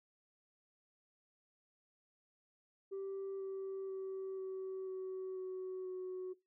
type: tone with pitch steps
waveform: sine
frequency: 389.4 / 386 / 382.7 / 379.4 / 376.1 / 372.9 / 369.7 Hz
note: G4 / G4 / G4 / F#4 / F#4 / F#4 / F#4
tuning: -12 / -27 / -42 / +43 / +28 / +14 / -1 cents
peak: -38 dBFS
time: 2.91-6.34 s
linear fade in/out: 20 ms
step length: 490 ms
effects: noise-tail reverb RT60 0.2 s tail -19 dB re dry + tanh soft clip ceiling -38 dBFS